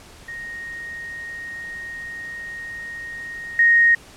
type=tone with level steps; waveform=sine; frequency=1864.7 Hz; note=A#6; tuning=in tune; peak=-30 / -11 dBFS; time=0.28-3.95 s; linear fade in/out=5 ms; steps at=3.59 s; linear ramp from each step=2 ms; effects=pink hiss -45 dBFS RMS until 4.16 s + low-pass 10000 Hz 12 dB/octave